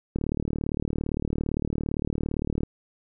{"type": "click train", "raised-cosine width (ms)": 3, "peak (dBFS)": -14, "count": 94, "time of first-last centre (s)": [0.16, 2.633], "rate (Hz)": 37.6, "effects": []}